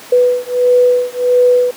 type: beating tone pair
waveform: sine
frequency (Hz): 493.9 / 495.4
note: B4 / B4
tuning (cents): 0 / +5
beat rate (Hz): 1.5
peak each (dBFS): -11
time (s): 0.12-1.71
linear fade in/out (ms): 5
effects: pink hiss -34 dBFS RMS until 1.76 s + high-pass 300 Hz 12 dB/octave